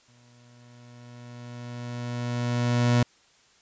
30% pulse tone with exponential growth, 120.9 Hz, B2, 36 cents flat, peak -15 dBFS, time 0.08-3.03 s, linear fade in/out 5 ms, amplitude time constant 640 ms, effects white hiss -60 dBFS RMS until 3.61 s + resampled to 16000 Hz

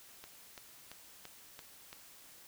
click train, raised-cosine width 0.2 ms, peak -30 dBFS, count 6, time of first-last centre 0.24-1.929 s, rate 2.96 Hz, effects white hiss -57 dBFS RMS until 2.47 s

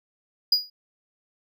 triangle tone with exponential decay, 4900 Hz, D#8, 27 cents flat, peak -12 dBFS, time 0.52-0.7 s, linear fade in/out 5 ms, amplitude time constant 39 ms, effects none

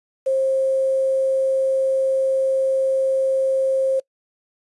sine tone with quantisation, 532 Hz, C5, 29 cents sharp, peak -16 dBFS, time 0.26-4 s, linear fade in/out 10 ms, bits 7, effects noise-tail reverb RT60 0.1 s tail -24 dB re dry + resampled to 24000 Hz

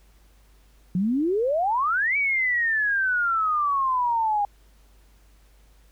sine exponential two-way sweep, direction up then down, 172.7 to 2304 to 807 Hz, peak -20 dBFS, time 0.95-4.45 s, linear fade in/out 2 ms, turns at 2.17 s, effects added 50 Hz sine -53 dBFS peak until 5.91 s + pink hiss -62 dBFS RMS until 5.91 s

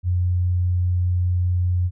sine tone, 89.5 Hz, F2, 43 cents sharp, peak -17 dBFS, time 0.03-1.91 s, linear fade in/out 50 ms, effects none

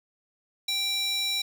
square tone with high-pass filter, 784 Hz, G5, in tune, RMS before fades -28 dBFS, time 0.68-1.42 s, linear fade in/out 5 ms, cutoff 3400 Hz, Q 5.6, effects none

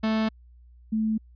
45% pulse / sine tone pair in turn, 219.6 / 218.7 Hz, A3 / A3, -3 / -10 cents, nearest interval unison, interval 7 cents, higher first, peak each -22 dBFS, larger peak neither, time 0.03-0.29 / 0.92-1.18 s, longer neither, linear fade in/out 10 ms, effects added 60 Hz sine -49 dBFS peak until 1.35 s + resampled to 11025 Hz

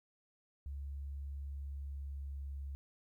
sine tone with pitch glide, 70 to 69.36 Hz, C#2 to C#2, +18 to +2 cents, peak -40 dBFS, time 0.66-2.75 s, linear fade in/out 0 ms, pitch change -16 cents, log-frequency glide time 1.48-2.42 s, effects 13-bit

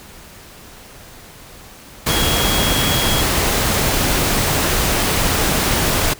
sine tone in noise, 3300 Hz, G#7, 12 cents flat, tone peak -22 dBFS, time 2.09-3.22 s, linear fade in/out 10 ms, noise pink, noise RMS -17 dBFS, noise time 2.06-6.14 s, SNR -8 dB, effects pink hiss -40 dBFS RMS until 6.19 s

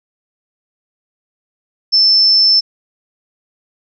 sine tone, 5300 Hz, E8, 9 cents sharp, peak -7 dBFS, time 1.92-2.61 s, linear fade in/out 20 ms, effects none

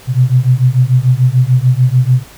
sine beating tone pair, 123.7 / 130.5 Hz, B2 / C3, +3 / -4 cents, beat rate 6.8 Hz, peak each -10 dBFS, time 0.07-2.24 s, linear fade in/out 50 ms, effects pink hiss -38 dBFS RMS until 2.37 s

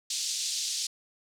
pink band-pass noise, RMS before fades -32 dBFS, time 0.1-0.87 s, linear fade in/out 5 ms, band 3900 to 7800 Hz, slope 24 dB/octave, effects none

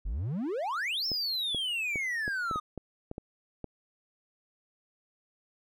triangle exponential two-way sweep, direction up then down, 41.31 to 5430 to 1213 Hz, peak -28 dBFS, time 0.05-2.6 s, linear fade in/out 10 ms, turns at 1.06 s
clicks, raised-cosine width 2 ms, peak -24 dBFS, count 10, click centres 1.117 / 1.547 / 1.958 / 2.279 / 2.512 / 2.559 / 2.777 / 3.114 / 3.181 / 3.643 s
effects none

